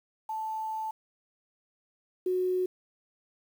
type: tone pair in turn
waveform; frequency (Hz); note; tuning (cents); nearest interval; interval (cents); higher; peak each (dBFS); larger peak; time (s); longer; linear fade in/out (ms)
sine; 877 / 367.1; A5 / F#4; -6 / -14; octave + minor third; 1508; first; -31 / -25; second; 0.29-0.91 / 2.26-2.66; first; 5
effects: 9-bit